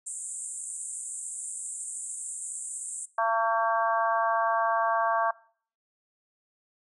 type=band-pass noise; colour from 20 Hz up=white; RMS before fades=-37 dBFS; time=0.06-3.06 s; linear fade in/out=10 ms; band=7300 to 9300 Hz; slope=96 dB/octave
type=harmonic tone; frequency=226.4 Hz; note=A3; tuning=50 cents sharp; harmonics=3 / 4 / 5 / 6 / 7; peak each=-28 / -28 / -27 / -39 / -33 dBFS; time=3.18-5.31 s; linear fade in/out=5 ms
effects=noise-tail reverb RT60 0.5 s tail -21 dB re dry